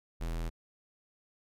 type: tone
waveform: square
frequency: 41.39 Hz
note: E1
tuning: 8 cents sharp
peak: -33 dBFS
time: 0.2-0.5 s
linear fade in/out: 20 ms
effects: MP3 96 kbps